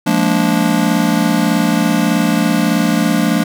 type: chord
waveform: square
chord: Bb dominant seventh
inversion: second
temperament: just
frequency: 174.81 / 209.8 / 233.1 / 291.4 Hz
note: F3 / Ab3 / Bb3 / D4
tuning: +2 / +18 / 0 / -13 cents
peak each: -18 dBFS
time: 0.06-3.44 s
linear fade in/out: 10 ms
effects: none